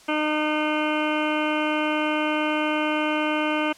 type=harmonic tone; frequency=304.8 Hz; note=D#4; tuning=36 cents flat; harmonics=1 / 2 / 3 / 4 / 5 / 7 / 8 / 9 / 10; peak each=-25 / -28 / -30 / -31 / -32 / -33 / -34 / -35 / -35 dBFS; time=0.08-3.73 s; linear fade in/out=10 ms; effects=white hiss -50 dBFS RMS until 3.77 s + low-pass 8000 Hz 12 dB/octave